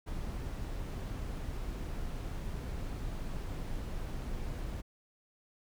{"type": "noise", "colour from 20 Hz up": "brown", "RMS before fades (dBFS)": -38, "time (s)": [0.06, 4.82], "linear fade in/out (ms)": 20, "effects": []}